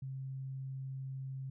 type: tone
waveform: sine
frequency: 133.4 Hz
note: C3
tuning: 34 cents sharp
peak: -39 dBFS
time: 0.02-1.5 s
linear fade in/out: 5 ms
effects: none